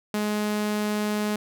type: tone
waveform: sawtooth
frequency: 210.1 Hz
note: G#3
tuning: 20 cents sharp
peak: -20 dBFS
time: 0.14-1.36 s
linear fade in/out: 2 ms
effects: none